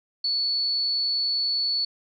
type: tone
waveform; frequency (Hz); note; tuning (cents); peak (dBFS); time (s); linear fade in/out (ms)
sine; 4435; C#8; 0; -22; 0.24-1.85; 5
effects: none